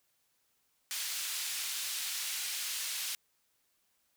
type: band-pass noise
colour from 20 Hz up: pink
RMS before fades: -37 dBFS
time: 0.91-3.15 s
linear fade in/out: 0 ms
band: 2900 to 15000 Hz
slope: 12 dB/octave
effects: white hiss -75 dBFS RMS until 4.16 s